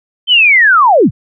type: linear sweep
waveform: sine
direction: down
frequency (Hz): 3136 to 71.7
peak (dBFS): -4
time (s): 0.27-1.11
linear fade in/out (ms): 50
effects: none